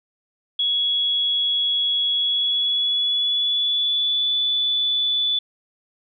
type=tone with pitch glide; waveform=sine; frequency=3350 to 3474 Hz; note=G#7 to A7; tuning=+14 to -23 cents; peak=-18 dBFS; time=0.59-5.39 s; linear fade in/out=5 ms; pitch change=+63 cents; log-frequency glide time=2.13-4.34 s; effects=none